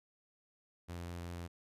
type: tone with vibrato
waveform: sawtooth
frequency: 86.6 Hz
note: F2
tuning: 14 cents flat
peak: -38 dBFS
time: 0.88-1.48 s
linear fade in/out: 20 ms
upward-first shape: triangle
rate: 5.2 Hz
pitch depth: 9 cents each way
effects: resampled to 32000 Hz